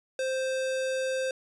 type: tone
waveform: square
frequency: 523.3 Hz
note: C5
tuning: in tune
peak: -28 dBFS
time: 0.19-1.31 s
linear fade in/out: 2 ms
effects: resampled to 22050 Hz